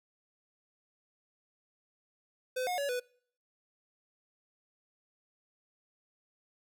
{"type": "tone with pitch steps", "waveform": "square", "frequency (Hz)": [509, 722, 565, 494.5], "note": ["C5", "F#5", "C#5", "B4"], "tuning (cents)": [-48, -43, 33, 2], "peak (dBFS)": -32, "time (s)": [2.56, 3], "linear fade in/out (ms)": 10, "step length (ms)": 110, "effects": ["noise-tail reverb RT60 0.6 s tail -26 dB re dry"]}